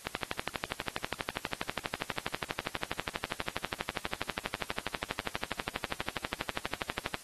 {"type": "click train", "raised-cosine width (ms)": 0.3, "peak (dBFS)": -14, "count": 88, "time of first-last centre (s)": [0.07, 7.143], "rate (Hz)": 12.3, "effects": ["white hiss -51 dBFS RMS until 7.23 s", "AAC 32 kbps"]}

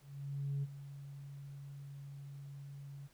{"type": "tone with ADSR envelope", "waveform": "sine", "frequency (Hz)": 140, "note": "C#3", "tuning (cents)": 18, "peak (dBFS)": -32, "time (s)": [0.01, 3.08], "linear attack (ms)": 620, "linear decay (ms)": 34, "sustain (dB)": -14, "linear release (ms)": 20, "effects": ["tanh soft clip ceiling -31 dBFS", "pink hiss -68 dBFS RMS until 3.13 s"]}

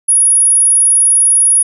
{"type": "tone", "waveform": "sine", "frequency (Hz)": 10360, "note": "E9", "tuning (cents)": -31, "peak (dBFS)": -6, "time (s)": [0.08, 1.63], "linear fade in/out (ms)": 10, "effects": []}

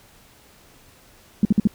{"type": "tone bursts", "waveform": "sine", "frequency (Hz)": 207.9, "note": "G#3", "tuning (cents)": 2, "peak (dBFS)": -11, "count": 4, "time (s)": [1.43, 1.673], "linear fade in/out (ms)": 2, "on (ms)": 21, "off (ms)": 53, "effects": ["pink hiss -52 dBFS RMS until 1.74 s"]}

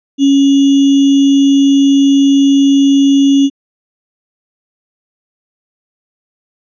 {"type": "tone with sample-and-hold", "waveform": "sine", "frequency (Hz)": 277.2, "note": "C#4", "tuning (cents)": 0, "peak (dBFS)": -5, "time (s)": [0.18, 3.5], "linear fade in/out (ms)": 50, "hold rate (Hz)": 3150, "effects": ["resampled to 16000 Hz"]}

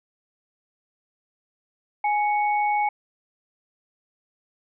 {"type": "tone pair together", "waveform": "sine", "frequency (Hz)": [833.3, 2217], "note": ["G#5", "C#7"], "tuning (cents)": [6, 0], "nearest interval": "octave + perfect fourth", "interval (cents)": 1694, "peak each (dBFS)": [-20, -29], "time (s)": [2.04, 2.89], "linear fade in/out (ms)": 5, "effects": []}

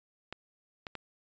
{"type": "clicks", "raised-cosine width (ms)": 0.3, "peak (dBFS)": -23, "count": 3, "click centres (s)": [0.326, 0.868, 0.953], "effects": ["resampled to 16000 Hz"]}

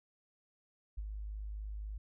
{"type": "tone with ADSR envelope", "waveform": "sine", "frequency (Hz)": 51.91, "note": "G#1", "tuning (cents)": 0, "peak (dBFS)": -35, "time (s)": [0.97, 1.98], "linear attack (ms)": 14, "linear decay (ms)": 36, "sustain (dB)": -4, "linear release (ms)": 6, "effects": []}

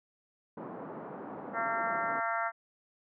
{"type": "band-pass noise", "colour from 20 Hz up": "pink", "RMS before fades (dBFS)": -43, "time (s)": [0.57, 2.2], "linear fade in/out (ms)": 5, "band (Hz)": [180, 1200], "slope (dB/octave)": 24}
{"type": "harmonic tone", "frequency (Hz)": 227.9, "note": "A#3", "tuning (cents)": -39, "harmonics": [3, 4, 5, 6, 7, 8, 9], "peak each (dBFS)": [-35, -37, -40, -34, -40, -40, -44], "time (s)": [1.53, 2.52], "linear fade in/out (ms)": 50}
{"effects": []}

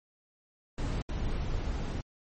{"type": "noise bursts at uneven times", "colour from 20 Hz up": "brown", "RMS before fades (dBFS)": -32, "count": 2, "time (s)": [[0.78, 1.02], [1.09, 2.01]], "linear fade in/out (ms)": 2, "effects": ["MP3 32 kbps"]}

